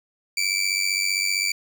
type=tone with amplitude modulation; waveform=20% pulse; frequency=2326 Hz; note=D7; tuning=17 cents flat; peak=-13 dBFS; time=0.37-1.52 s; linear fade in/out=5 ms; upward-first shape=sine; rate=95.4 Hz; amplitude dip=75%; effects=none